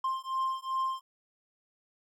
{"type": "beating tone pair", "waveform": "triangle", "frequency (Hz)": [1052, 1054.6], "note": ["C6", "C6"], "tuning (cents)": [9, 13], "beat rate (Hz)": 2.6, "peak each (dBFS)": -31, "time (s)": [0.04, 1.01], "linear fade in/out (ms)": 5, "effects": []}